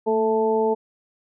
harmonic tone with a mistuned harmonic, 220 Hz, A3, in tune, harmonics 1 / 2 / 3 / 4, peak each -27 / -19 / -29 / -25 dBFS, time 0.06-0.75 s, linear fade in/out 20 ms, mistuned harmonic 1, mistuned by +31 cents, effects none

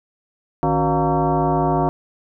sine tone with frequency modulation, 275.3 Hz, C#4, 12 cents flat, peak -15 dBFS, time 0.63-1.89 s, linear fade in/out 0 ms, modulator 215 Hz, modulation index 3.4, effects none

